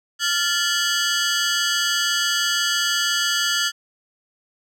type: ring-modulated tone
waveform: 15% pulse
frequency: 1568 Hz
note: G6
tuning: in tune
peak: -9 dBFS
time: 0.19-3.72 s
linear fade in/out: 50 ms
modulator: 173 Hz
effects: low-pass 12000 Hz 12 dB/octave